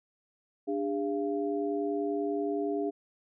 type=tone cluster; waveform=sine; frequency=294.8 / 405.2 / 687 Hz; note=D4 / G#4 / F5; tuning=+7 / -43 / -29 cents; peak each=-32 / -31 / -37 dBFS; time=0.67-2.91 s; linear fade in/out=20 ms; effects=none